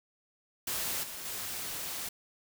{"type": "noise with level steps", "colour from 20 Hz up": "white", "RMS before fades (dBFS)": [-34, -42, -38], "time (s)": [0.67, 2.09], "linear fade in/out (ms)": 5, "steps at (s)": [1.03, 1.25], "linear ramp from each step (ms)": 5, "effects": []}